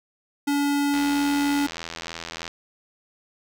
square tone, 285.5 Hz, D4, 49 cents flat, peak -21 dBFS, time 0.47-1.67 s, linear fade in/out 10 ms
click train, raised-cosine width 0.2 ms, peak -15 dBFS, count 129, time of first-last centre 0.94-2.478 s, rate 83.2 Hz
effects none

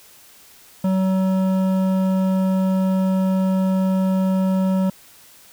sine tone with hard clipping, 188.9 Hz, F#3, 36 cents sharp, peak -18 dBFS, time 0.84-4.9 s, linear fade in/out 5 ms, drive 11 dB, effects white hiss -48 dBFS RMS until 5.52 s

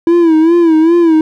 triangle tone with vibrato, 329.6 Hz, E4, in tune, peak -3 dBFS, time 0.07-1.21 s, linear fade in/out 2 ms, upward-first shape sine, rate 2.5 Hz, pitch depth 88 cents each way, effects none

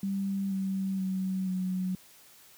sine tone with pitch steps, 196 / 192.3 / 188.67 / 185.11 Hz, G3 / G3 / F#3 / F#3, 0 / -33 / +34 / +1 cents, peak -28 dBFS, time 0.03-1.95 s, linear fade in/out 2 ms, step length 480 ms, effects white hiss -56 dBFS RMS until 2.57 s + high-pass 60 Hz 12 dB/octave

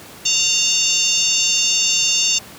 harmonic tone with a mistuned harmonic, 902 Hz, A5, 43 cents sharp, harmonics 3 / 4 / 5 / 6 / 7 / 8, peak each -20 / -22 / -24 / -23 / -20 / -23 dBFS, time 0.25-2.39 s, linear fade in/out 10 ms, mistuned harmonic 3, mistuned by +49 cents, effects pink hiss -39 dBFS RMS until 2.58 s + high-pass 100 Hz 12 dB/octave

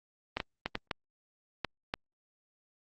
clicks, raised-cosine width 0.3 ms, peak -15 dBFS, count 7, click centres 0.37 / 0.402 / 0.66 / 0.754 / 0.912 / 1.647 / 1.939 s, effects Opus 24 kbps

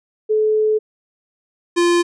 sine / square tone pair in turn, 431 / 346.6 Hz, A4 / F4, -36 / -13 cents, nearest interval major third, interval 377 cents, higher first, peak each -13 dBFS, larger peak neither, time 0.29-0.79 / 1.76-2.03 s, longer first, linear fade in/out 20 ms, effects resampled to 22050 Hz

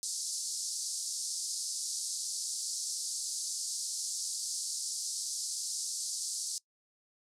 pink band-pass noise, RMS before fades -37 dBFS, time 0.03-6.58 s, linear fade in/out 0 ms, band 4600 to 9900 Hz, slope 48 dB/octave, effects noise-tail reverb RT60 0.1 s tail -22 dB re dry

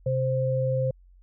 sine tone pair together, 130 / 522.9 Hz, C3 / C5, -11 / -1 cents, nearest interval 2 octaves, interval 2410 cents, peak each -25 dBFS, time 0.06-0.91 s, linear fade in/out 5 ms, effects added 45 Hz sine -51 dBFS peak until 1.22 s

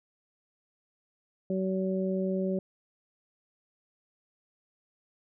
harmonic tone, 189 Hz, F#3, 37 cents sharp, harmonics 1 / 2 / 3, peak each -29 / -32 / -34 dBFS, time 1.5-2.59 s, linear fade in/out 2 ms, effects none

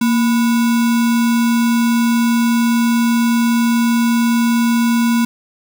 sine tone with sample-and-hold, 233.1 Hz, A#3, in tune, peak -11 dBFS, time 0.01-5.25 s, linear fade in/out 5 ms, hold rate 1225 Hz, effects none

